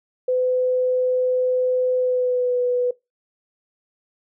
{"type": "tone with pitch glide", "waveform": "sine", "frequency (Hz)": [506, 493.6], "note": ["B4", "B4"], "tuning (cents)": [42, -1], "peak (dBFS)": -17, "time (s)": [0.28, 2.91], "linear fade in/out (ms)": 5, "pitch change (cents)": -43, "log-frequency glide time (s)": [1.97, 2.6], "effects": ["noise-tail reverb RT60 0.2 s tail -21 dB re dry"]}